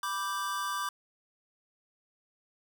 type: chord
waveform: square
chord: G major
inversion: first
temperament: equal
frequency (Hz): 987.8 / 1174.7 / 1568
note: B5 / D6 / G6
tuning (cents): 0 / 0 / 0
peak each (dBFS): -39 / -34 / -39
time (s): 0.03-0.89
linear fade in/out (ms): 2
effects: none